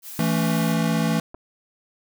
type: noise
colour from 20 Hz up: blue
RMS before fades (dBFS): -37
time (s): 0.02-0.76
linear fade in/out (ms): 50
type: chord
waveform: square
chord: A major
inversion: second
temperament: equal with one note detuned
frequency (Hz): 164.81 / 220 / 281.2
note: E3 / A3 / C#4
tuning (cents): 0 / 0 / +25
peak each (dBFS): -23 / -24 / -29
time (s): 0.19-1.2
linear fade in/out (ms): 2
type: clicks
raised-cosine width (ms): 1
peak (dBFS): -26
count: 2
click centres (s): 1.344 / 1.347
effects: none